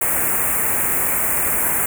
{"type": "band-stop noise", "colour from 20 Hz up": "white", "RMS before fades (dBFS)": -19, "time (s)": [0.01, 1.86], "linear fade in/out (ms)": 5, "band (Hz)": [2400, 7800], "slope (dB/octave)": 48, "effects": []}